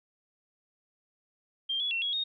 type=tone with pitch steps; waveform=sine; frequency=3183 / 3385 / 2715 / 3328 / 3716 Hz; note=G7 / G#7 / F7 / G#7 / A#7; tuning=+26 / +32 / -50 / +3 / -6 cents; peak=-28 dBFS; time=1.69-2.24 s; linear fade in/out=10 ms; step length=110 ms; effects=none